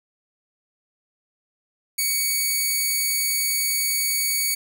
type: tone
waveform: 5% pulse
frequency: 2245 Hz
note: C#7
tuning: 21 cents sharp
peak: -11 dBFS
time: 1.98-4.55 s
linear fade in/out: 10 ms
effects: none